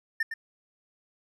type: tone with echo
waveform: triangle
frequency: 1797 Hz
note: A6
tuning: 36 cents sharp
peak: -22 dBFS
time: 0.2-0.23 s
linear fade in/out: 5 ms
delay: 110 ms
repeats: 1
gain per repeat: -8 dB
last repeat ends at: 0.34 s
effects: none